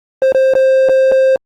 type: tone with dropouts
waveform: triangle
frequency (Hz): 528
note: C5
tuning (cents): +16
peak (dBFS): -5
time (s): 0.22-1.36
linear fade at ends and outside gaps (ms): 1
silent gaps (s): 0.322-0.347 / 0.537-0.552 / 0.888-0.894 / 1.116-1.12
effects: Opus 24 kbps